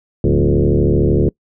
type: tone with frequency modulation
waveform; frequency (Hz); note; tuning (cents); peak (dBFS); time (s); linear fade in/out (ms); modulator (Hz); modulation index
sine; 130.5; C3; -4; -10; 0.24-1.29; 2; 73; 4.5
effects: noise-tail reverb RT60 0.1 s tail -24 dB re dry